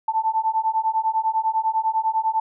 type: beating tone pair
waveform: sine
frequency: 880 / 890 Hz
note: A5 / A5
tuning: 0 / +20 cents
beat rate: 10 Hz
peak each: -22 / -22 dBFS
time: 0.08-2.4 s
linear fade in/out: 5 ms
effects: none